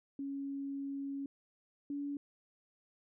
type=tone pair in turn; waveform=sine; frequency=277.2 / 285 Hz; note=C#4 / C#4; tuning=0 / +48 cents; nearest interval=unison; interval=48 cents; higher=second; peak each=-37 / -36 dBFS; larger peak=second; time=0.19-1.26 / 1.9-2.17 s; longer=first; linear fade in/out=2 ms; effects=none